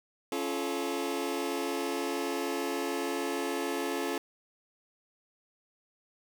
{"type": "chord", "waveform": "sawtooth", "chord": "Db augmented", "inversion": "none", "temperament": "just", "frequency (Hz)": [277.2, 346.5, 433.1], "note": ["Db4", "F4", "A4"], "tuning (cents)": [0, -14, -27], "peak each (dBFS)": -31, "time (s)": [0.32, 4.18], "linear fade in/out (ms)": 2, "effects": []}